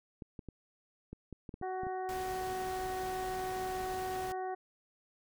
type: clicks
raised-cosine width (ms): 3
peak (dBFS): -31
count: 10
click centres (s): 0.222 / 0.392 / 0.487 / 1.13 / 1.327 / 1.492 / 1.541 / 1.614 / 1.834 / 1.868
type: harmonic tone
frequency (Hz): 373.1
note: F#4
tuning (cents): +14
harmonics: 1 / 2 / 3 / 4 / 5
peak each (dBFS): -39 / -37 / -50 / -52 / -52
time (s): 1.62-4.55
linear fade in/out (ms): 10
type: noise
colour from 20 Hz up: pink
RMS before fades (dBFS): -46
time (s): 2.09-4.32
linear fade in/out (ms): 0
effects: none